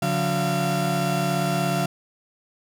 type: tone cluster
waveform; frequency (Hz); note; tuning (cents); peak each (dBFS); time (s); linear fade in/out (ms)
35% pulse; 144.1 / 181.2 / 684; D3 / F#3 / F5; -33 / -36 / -36; -24; 0.02-1.86; 5
effects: none